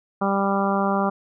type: harmonic tone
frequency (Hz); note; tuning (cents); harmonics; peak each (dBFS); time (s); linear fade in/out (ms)
197.2; G3; +11; 1 / 2 / 3 / 4 / 5 / 6 / 7; -23 / -28 / -27 / -26 / -29 / -27 / -32; 0.21-1.1; 10
effects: none

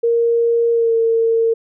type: tone with pitch glide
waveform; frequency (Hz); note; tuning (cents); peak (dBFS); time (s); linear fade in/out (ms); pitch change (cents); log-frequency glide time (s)
sine; 466.4 to 455.5; A#4 to A#4; +1 to -40; -12; 0.03-1.54; 10; -41; 0.72-0.94
effects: none

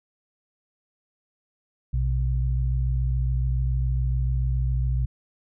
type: tone pair together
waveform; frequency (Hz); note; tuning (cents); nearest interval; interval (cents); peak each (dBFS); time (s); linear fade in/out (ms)
sine; 60.23 / 127.3; B1 / C3; -43 / -47; octave + minor second; 1296; -22 / -26; 1.93-5.06; 10
effects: none

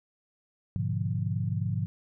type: chord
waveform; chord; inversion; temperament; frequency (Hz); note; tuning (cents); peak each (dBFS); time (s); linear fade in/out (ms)
sine; G# diminished seventh; none; equal; 103.83 / 123.47 / 146.83 / 174.61; G#2 / B2 / D3 / F3; 0 / 0 / 0 / 0; -30 / -33 / -34 / -34; 0.76-1.86; 0
effects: none

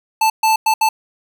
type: tone bursts at uneven times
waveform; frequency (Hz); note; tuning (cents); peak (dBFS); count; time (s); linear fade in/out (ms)
square; 880; A5; 0; -12; 4; 0.21-0.3 / 0.43-0.56 / 0.66-0.74 / 0.81-0.89; 5
effects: none

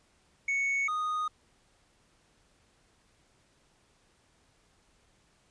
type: tone pair in turn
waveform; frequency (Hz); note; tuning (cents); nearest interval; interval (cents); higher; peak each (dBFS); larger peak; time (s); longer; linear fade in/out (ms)
triangle; 2217 / 1239.2; C#7 / D#6; 0 / -7; minor seventh; 1007; first; -25 / -27; first; 0.48-0.88 / 0.88-1.28; neither; 5
effects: pink hiss -67 dBFS RMS until 5.5 s + resampled to 22050 Hz

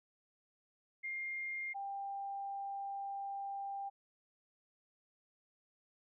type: tone pair in turn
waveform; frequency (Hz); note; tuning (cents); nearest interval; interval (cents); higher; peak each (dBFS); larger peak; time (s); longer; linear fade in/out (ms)
sine; 2117 / 793; C7 / G5; +20 / +20; octave + perfect fourth; 1700; first; -38 / -39; first; 1.03-1.74 / 1.74-3.9; second; 20
effects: none

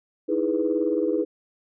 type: chord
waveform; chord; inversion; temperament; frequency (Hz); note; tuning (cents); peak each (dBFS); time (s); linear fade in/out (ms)
sine; E major seventh; third; equal; 311.1 / 329.6 / 415.3 / 493.9; D#4 / E4 / G#4 / B4; 0 / 0 / 0 / 0; -26; 0.28-1.25; 20
effects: tanh soft clip ceiling -10 dBFS

